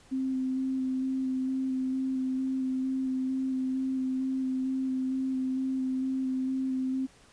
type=tone with vibrato; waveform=sine; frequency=261.6 Hz; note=C4; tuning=in tune; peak=-27 dBFS; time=0.11-7.07 s; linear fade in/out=20 ms; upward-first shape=square; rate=2.2 Hz; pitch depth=11 cents each way; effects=pink hiss -58 dBFS RMS until 7.32 s + resampled to 22050 Hz